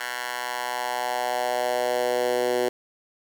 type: tone with high-pass filter sweep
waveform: 10% pulse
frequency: 123.47 Hz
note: B2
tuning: in tune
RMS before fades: -26 dBFS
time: 0-2.69 s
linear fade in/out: 5 ms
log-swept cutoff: 1300 to 400 Hz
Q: 2.5
effects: none